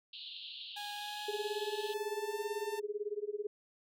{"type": "band-pass noise", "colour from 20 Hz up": "pink", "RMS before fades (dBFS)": -47, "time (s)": [0.13, 1.94], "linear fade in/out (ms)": 5, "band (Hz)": [2800, 4300], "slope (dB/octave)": 96}
{"type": "tone with pitch glide", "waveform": "sawtooth", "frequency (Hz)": [825, 894.5], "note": ["G#5", "A5"], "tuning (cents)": [-12, 28], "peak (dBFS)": -38, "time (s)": [0.76, 2.8], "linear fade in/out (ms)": 10, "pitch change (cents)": 140, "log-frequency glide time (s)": [0.93, 2.45]}
{"type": "tone with tremolo", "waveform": "sine", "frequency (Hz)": 415.7, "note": "G#4", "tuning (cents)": 2, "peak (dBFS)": -32, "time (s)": [1.28, 3.47], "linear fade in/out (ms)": 5, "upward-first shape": "sine", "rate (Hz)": 18, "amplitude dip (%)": 95}
{"effects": []}